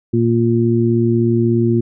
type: harmonic tone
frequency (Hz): 116.54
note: A#2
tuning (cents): 0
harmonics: 1 / 2 / 3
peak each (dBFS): -16 / -16 / -16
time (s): 0.13-1.81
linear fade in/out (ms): 10
effects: none